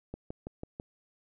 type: click train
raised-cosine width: 2 ms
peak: -25 dBFS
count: 5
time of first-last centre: 0.14-0.799 s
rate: 6.07 Hz
effects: none